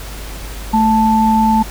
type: tone pair together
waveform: sine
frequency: 220 / 880 Hz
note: A3 / A5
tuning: 0 / 0 cents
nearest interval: 2 octaves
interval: 2400 cents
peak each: -12 dBFS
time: 0.73-1.63 s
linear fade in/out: 10 ms
effects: added 50 Hz sine -27 dBFS peak until 1.7 s + pink hiss -32 dBFS RMS until 1.7 s